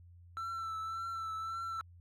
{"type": "tone with vibrato", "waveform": "triangle", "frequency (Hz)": 1333, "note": "E6", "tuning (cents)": 19, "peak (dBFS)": -35, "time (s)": [0.37, 1.81], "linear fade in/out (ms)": 0, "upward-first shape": "triangle", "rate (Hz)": 1.8, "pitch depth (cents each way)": 33, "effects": ["added 87 Hz sine -54 dBFS peak until 2 s", "AAC 48 kbps"]}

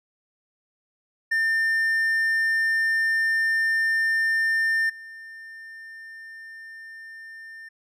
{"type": "tone with level steps", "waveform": "triangle", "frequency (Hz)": 1800, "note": "A6", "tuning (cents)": 39, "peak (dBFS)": [-18, -37], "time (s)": [1.31, 7.69], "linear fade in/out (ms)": 10, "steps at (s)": 4.89, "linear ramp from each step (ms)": 10, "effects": []}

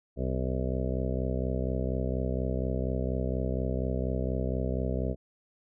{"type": "harmonic tone", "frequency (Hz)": 64.2, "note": "C2", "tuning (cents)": -32, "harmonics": [1, 2, 3, 4, 6, 7, 8, 9, 10], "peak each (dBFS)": [-31, -34, -36, -37, -39, -39, -40, -41, -41], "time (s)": [0.16, 5.16], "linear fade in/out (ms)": 50, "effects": []}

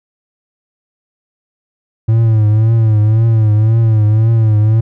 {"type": "tone with vibrato", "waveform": "triangle", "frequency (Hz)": 110, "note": "A2", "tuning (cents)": 0, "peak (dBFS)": -5, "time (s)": [2.08, 4.81], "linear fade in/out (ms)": 10, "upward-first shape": "triangle", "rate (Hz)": 1.9, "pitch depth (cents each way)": 83, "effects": []}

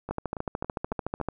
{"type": "two click trains", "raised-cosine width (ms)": 1, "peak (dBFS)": [-15, -21], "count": [17, 5], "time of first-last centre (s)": [[0.11, 1.286], [0.09, 1.201]], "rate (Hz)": [13.6, 3.6], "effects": []}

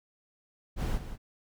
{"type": "noise with echo", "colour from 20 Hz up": "brown", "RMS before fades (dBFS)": -29, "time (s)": [0.76, 1], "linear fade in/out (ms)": 50, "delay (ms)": 180, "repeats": 1, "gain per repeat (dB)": -10, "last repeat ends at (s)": 1.18, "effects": []}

